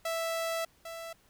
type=tone pair in turn; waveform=sawtooth; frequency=659.3 / 662.3 Hz; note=E5 / E5; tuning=0 / +8 cents; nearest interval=unison; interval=8 cents; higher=second; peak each=-27 / -36 dBFS; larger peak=first; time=0.05-0.65 / 0.85-1.13 s; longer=first; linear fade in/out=5 ms; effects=pink hiss -65 dBFS RMS until 1.29 s